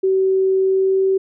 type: tone with pitch glide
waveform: sine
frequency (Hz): 381.1 to 383.5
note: G4 to G4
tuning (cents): -49 to -38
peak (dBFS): -13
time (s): 0.03-1.18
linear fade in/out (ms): 10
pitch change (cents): +11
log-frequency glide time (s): 0.58-1.03
effects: none